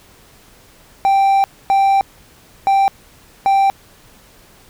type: tone bursts at uneven times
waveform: triangle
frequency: 784 Hz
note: G5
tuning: in tune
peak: -8 dBFS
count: 4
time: 1.05-1.44 / 1.7-2.01 / 2.67-2.88 / 3.46-3.7 s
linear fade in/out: 0 ms
effects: pink hiss -47 dBFS RMS until 4.69 s

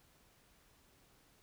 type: silence
effects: pink hiss -68 dBFS RMS until 1.42 s

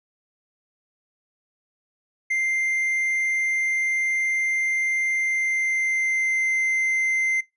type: tone with pitch glide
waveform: triangle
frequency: 2093 to 2079 Hz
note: C7 to C7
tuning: 0 to -12 cents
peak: -19 dBFS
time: 2.3-7.41 s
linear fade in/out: 10 ms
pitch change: -12 cents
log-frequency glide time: 5.09-6.51 s
effects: noise-tail reverb RT60 0.2 s tail -21 dB re dry + resampled to 24000 Hz

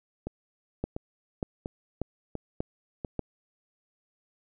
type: two click trains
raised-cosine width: 2 ms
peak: -16 / -20 dBFS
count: 5 / 5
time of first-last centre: 0.84-3.193 / 0.27-3.048 s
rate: 1.7 / 1.44 Hz
effects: none

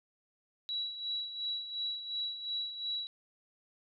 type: tone with tremolo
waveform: sine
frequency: 3908 Hz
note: B7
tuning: 19 cents flat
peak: -32 dBFS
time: 0.69-3.07 s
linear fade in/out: 0 ms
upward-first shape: sine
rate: 2.8 Hz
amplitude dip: 65%
effects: none

